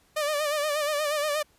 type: tone with vibrato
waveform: sawtooth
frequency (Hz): 596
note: D5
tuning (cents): +25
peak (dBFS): -21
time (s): 0.16-1.43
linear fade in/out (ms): 10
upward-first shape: sine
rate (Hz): 8.4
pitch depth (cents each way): 66
effects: pink hiss -63 dBFS RMS until 1.58 s + resampled to 32000 Hz